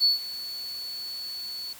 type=tone with ADSR envelope; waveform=triangle; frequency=4435 Hz; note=C#8; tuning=in tune; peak=-13 dBFS; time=0-1.73 s; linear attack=42 ms; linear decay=140 ms; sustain=-19 dB; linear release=3 ms; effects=tanh soft clip ceiling -15 dBFS + white hiss -47 dBFS RMS until 1.79 s